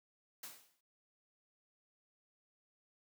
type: noise with exponential decay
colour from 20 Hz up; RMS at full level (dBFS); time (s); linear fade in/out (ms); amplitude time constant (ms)
white; -45; 0.43-0.81; 5; 81
effects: noise-tail reverb RT60 0.2 s tail -21 dB re dry + high-pass 150 Hz 12 dB/octave